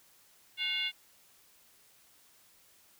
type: tone with frequency modulation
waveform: sine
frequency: 2811 Hz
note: F7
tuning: 11 cents sharp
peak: -30 dBFS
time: 0.57-0.92 s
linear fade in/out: 50 ms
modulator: 648 Hz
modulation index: 1.3
effects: white hiss -63 dBFS RMS until 2.99 s